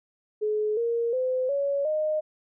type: tone with pitch steps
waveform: sine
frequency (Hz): 425.6 / 466.8 / 512 / 561.6 / 616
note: G#4 / A#4 / C5 / C#5 / D#5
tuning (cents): +42 / +2 / -38 / +22 / -17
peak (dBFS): -23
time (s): 0.41-2.21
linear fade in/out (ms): 20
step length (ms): 360
effects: none